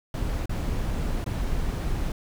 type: noise with dropouts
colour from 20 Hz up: brown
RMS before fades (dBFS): -27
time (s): 0.14-2.12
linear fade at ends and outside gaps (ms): 2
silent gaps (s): 0.458-0.494 / 1.243-1.262
effects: none